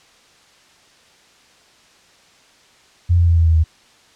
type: tone with pitch steps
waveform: sine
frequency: 87.31 / 85.76 / 84.24 / 82.74 / 81.28 / 79.83 Hz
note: F2 / F2 / E2 / E2 / E2 / D#2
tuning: 0 / -31 / +38 / +7 / -24 / +45 cents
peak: -10 dBFS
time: 3.09-3.642 s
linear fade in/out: 20 ms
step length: 92 ms
effects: white hiss -51 dBFS RMS until 4.15 s + low-pass 6000 Hz 12 dB/octave